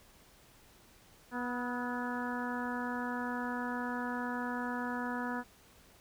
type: harmonic tone with a mistuned harmonic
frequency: 244.7 Hz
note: B3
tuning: 16 cents flat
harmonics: 1 / 2 / 3 / 4 / 5 / 6 / 7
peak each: -37 / -44 / -44 / -41 / -46 / -43 / -44 dBFS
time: 1.31-5.44 s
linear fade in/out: 50 ms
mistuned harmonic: 5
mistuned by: +46 cents
effects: pink hiss -61 dBFS RMS until 6 s

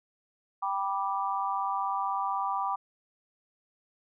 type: chord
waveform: sine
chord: G major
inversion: none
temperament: just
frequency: 784 / 980 / 1176 Hz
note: G5 / B5 / D6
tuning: 0 / -14 / +2 cents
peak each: -32 dBFS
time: 0.62-2.76 s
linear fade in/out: 10 ms
effects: none

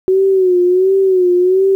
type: tone with vibrato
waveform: sine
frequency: 371.4 Hz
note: F#4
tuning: 7 cents sharp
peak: -8 dBFS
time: 0.08-1.75 s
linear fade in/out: 0 ms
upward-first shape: sine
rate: 1.4 Hz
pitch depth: 76 cents each way
effects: 8-bit

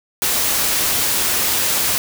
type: noise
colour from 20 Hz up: white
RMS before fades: -18 dBFS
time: 0.22-1.98 s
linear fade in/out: 0 ms
effects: none

